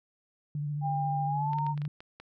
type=tone with vibrato; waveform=sine; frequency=146.83 Hz; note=D3; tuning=in tune; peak=-30 dBFS; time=0.55-1.88 s; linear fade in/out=2 ms; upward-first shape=triangle; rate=14 Hz; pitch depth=36 cents each way
type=tone with pitch glide; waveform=sine; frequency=801 to 920.1 Hz; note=G5 to A#5; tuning=+37 to -23 cents; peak=-29 dBFS; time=0.81-1.75 s; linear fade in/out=50 ms; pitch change=+240 cents; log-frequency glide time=1.26-1.6 s
type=clicks; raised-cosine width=0.3 ms; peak=-30 dBFS; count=8; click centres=1.533 / 1.586 / 1.666 / 1.777 / 1.818 / 1.852 / 2.005 / 2.2 s
effects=none